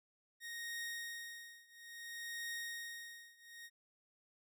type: tone with tremolo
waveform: sawtooth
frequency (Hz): 1864.7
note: A#6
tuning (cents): 0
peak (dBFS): -37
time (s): 0.4-3.7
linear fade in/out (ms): 50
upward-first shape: triangle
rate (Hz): 0.59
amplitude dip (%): 95
effects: none